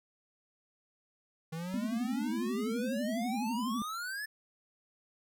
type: exponential sweep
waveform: square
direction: up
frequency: 157.6 to 1763 Hz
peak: -37 dBFS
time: 1.52-4.26 s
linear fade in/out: 10 ms
type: tone with vibrato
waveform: sine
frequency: 233.1 Hz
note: A#3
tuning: in tune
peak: -32 dBFS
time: 1.74-3.82 s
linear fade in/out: 0 ms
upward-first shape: triangle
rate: 12 Hz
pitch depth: 210 cents each way
effects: none

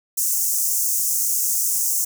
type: high-pass noise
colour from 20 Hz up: pink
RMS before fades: -21 dBFS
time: 0.17-2.05 s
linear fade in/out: 10 ms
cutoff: 6100 Hz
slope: 48 dB/octave
effects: none

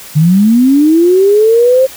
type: linear sweep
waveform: sine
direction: up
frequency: 145.3 to 533 Hz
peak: -4 dBFS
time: 0.15-1.87 s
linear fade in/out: 20 ms
effects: white hiss -31 dBFS RMS until 1.96 s

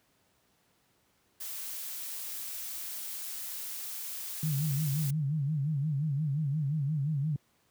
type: noise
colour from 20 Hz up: blue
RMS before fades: -39 dBFS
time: 1.4-5.11 s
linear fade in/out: 10 ms
type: tone with vibrato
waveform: sine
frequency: 146.83 Hz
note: D3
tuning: in tune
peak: -27 dBFS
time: 4.43-7.36 s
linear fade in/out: 2 ms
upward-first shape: sine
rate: 5.7 Hz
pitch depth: 140 cents each way
effects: pink hiss -70 dBFS RMS until 7.7 s + high-pass 80 Hz 12 dB/octave

